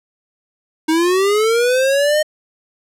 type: linear sweep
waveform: square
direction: up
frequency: 311.1 to 619 Hz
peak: -13 dBFS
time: 0.88-2.23 s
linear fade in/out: 10 ms
effects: low-pass 12000 Hz 12 dB/octave